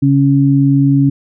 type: tone pair together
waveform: sine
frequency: 138.59 / 277.2 Hz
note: C#3 / C#4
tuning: 0 / 0 cents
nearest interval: octave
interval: 1200 cents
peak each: -10 dBFS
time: 0.02-1.1 s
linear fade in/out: 10 ms
effects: none